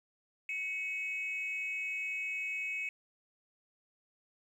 sine tone pair together, 2222 / 2552 Hz, C#7 / D#7, +4 / +43 cents, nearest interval major second, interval 239 cents, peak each -37 / -35 dBFS, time 0.49-2.89 s, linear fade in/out 2 ms, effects tanh soft clip ceiling -29 dBFS + 11-bit

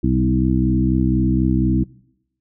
harmonic tone with a mistuned harmonic, 64.1 Hz, C2, 35 cents flat, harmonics 1 / 2 / 3 / 4 / 5, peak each -21 / -21 / -21 / -21 / -21 dBFS, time 0.03-1.84 s, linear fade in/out 10 ms, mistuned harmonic 2, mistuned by -28 cents, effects noise-tail reverb RT60 0.8 s tail -22 dB re dry

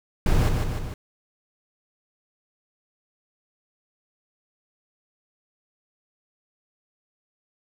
brown noise with echo, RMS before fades -19 dBFS, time 0.26-0.49 s, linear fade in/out 2 ms, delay 150 ms, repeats 3, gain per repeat -4 dB, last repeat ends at 0.94 s, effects none

